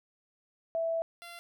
sine / 10% pulse tone pair in turn, 659.3 / 688.5 Hz, E5 / F5, 0 / -25 cents, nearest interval minor second, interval 75 cents, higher second, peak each -28 / -36 dBFS, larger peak first, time 0.75-1.02 / 1.22-1.39 s, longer first, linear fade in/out 0 ms, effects none

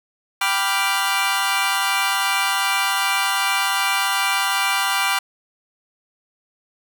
20% pulse chord, G dominant seventh, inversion none, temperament equal, 784 / 987.8 / 1174.7 / 1396.9 Hz, G5 / B5 / D6 / F6, 0 / 0 / 0 / 0 cents, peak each -19 dBFS, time 0.41-5.19 s, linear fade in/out 5 ms, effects none

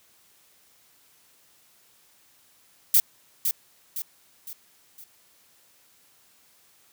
violet noise with echo, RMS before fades -17 dBFS, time 2.94-3 s, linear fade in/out 2 ms, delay 510 ms, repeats 4, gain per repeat -7 dB, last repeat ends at 5.04 s, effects white hiss -60 dBFS RMS until 6.92 s + high-pass 60 Hz 12 dB/octave

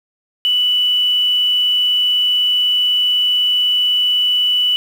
sine tone with quantisation, 2968 Hz, F#7, 5 cents sharp, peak -12 dBFS, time 0.45-4.76 s, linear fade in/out 0 ms, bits 6, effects none

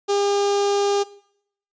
sawtooth tone with notch filter, 403.3 Hz, G4, 49 cents sharp, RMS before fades -20 dBFS, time 0.08-1.04 s, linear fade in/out 20 ms, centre 1900 Hz, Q 1, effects noise-tail reverb RT60 0.7 s tail -20 dB re dry + resampled to 16000 Hz

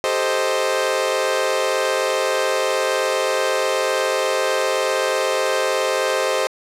sawtooth chord, A half-diminished seventh, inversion third, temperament equal, 392 / 440 / 523.3 / 622.3 Hz, G4 / A4 / C5 / Eb5, 0 / 0 / 0 / 0 cents, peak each -22 / -22 / -17 / -20 dBFS, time 0.04-6.47 s, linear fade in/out 0 ms, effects low-pass 10000 Hz 12 dB/octave

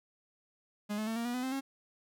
45% pulse tone with pitch steps, 207.7 / 215.8 / 224.2 / 232.9 / 241.9 / 251.3 / 261.1 / 271.2 Hz, G#3 / A3 / A3 / A#3 / B3 / B3 / C4 / C#4, 0 / -33 / +33 / -1 / -36 / +30 / -3 / -38 cents, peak -33 dBFS, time 0.89-1.61 s, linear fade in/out 20 ms, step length 90 ms, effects none

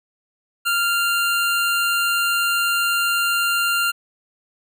25% pulse tone, 1392 Hz, F6, 6 cents flat, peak -14 dBFS, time 0.65-3.92 s, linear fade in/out 20 ms, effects none

